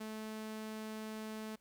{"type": "tone", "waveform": "sawtooth", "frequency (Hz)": 217.5, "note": "A3", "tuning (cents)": -20, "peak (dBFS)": -38, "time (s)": [0, 1.56], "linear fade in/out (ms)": 10, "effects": ["pink hiss -74 dBFS RMS until 1.6 s"]}